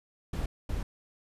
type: noise bursts at uneven times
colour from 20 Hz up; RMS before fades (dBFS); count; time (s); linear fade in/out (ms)
brown; -32; 2; 0.33-0.46 / 0.69-0.83; 5
effects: resampled to 32000 Hz